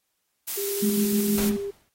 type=noise; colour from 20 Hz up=blue; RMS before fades=-30 dBFS; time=0.47-1.5 s; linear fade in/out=10 ms
type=tone; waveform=sine; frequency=400 Hz; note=G4; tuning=35 cents sharp; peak=-28 dBFS; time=0.57-1.71 s; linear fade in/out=10 ms
type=tone with tremolo; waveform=sine; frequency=209.9 Hz; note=G#3; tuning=19 cents sharp; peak=-20 dBFS; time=0.82-1.57 s; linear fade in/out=10 ms; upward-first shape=square; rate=6.5 Hz; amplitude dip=35%
type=noise with exponential decay; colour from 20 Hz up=pink; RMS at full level=-30 dBFS; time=1.38-1.89 s; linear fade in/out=0 ms; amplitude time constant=110 ms
effects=white hiss -75 dBFS RMS until 1.94 s + AAC 48 kbps